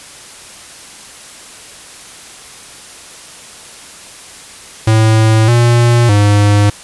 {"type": "tone with pitch steps", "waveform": "square", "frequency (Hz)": [110.4, 119.2, 102.8], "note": ["A2", "A#2", "G#2"], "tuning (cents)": [6, 39, -17], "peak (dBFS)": -7, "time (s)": [4.87, 6.7], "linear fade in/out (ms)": 5, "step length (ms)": 610, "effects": ["white hiss -34 dBFS RMS until 6.83 s", "resampled to 24000 Hz"]}